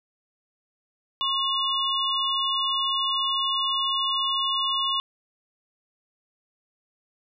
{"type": "tone cluster", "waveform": "sine", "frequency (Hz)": [1084, 2891, 3507], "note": ["C#6", "F#7", "A7"], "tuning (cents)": [-39, -41, -6], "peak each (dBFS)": -27, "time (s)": [1.21, 5], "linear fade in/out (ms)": 0, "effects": []}